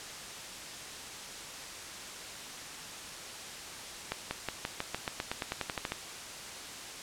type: accelerating click train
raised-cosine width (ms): 0.3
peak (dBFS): -16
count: 16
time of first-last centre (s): 4.12-5.92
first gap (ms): 190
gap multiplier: 0.93
effects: white hiss -43 dBFS RMS until 7.02 s + low-pass 8000 Hz 12 dB/octave